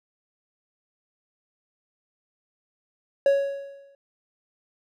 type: tone with exponential decay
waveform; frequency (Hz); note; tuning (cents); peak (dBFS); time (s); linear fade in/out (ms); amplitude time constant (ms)
triangle; 556; C#5; +5; -12; 3.26-3.95; 2; 150
effects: none